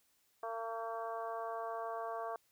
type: harmonic tone with a mistuned harmonic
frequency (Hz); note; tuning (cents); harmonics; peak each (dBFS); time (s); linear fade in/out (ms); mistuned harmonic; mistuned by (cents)
227.2; A#3; -44; 2 / 3 / 4 / 5 / 6 / 7; -45 / -41 / -47 / -44 / -55 / -54; 0.43-2.36; 2; 7; -18
effects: white hiss -74 dBFS RMS until 2.51 s